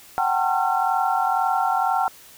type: tone cluster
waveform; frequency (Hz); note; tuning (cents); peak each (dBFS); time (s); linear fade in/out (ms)
sine; 748 / 790 / 901 / 1074 / 1364; F#5 / G5 / A5 / C6 / F6; +19 / +13 / +41 / +45 / -41; -23 / -24 / -25 / -32 / -25; 0.18-2.08; 0
effects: white hiss -47 dBFS RMS until 2.37 s